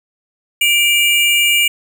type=tone pair together; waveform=square; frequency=2349 / 2851 Hz; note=D7 / F7; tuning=0 / +35 cents; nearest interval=minor third; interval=335 cents; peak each=-14 dBFS; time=0.61-1.68 s; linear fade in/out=5 ms; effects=none